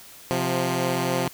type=tone pair together; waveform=10% pulse; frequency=130.5 / 175.17 Hz; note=C3 / F3; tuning=-4 / +6 cents; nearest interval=perfect fourth; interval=510 cents; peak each=-17 dBFS; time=0.31-1.28 s; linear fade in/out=0 ms; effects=white hiss -46 dBFS RMS until 1.33 s